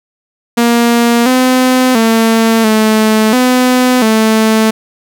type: tone with pitch steps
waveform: sawtooth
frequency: 235.7 / 255.6 / 225.6 / 217.5 / 252.2 / 220 Hz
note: A#3 / C4 / A3 / A3 / B3 / A3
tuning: +19 / -40 / +44 / -20 / +36 / 0 cents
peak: -3 dBFS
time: 0.57-4.71 s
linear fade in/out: 10 ms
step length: 690 ms
effects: none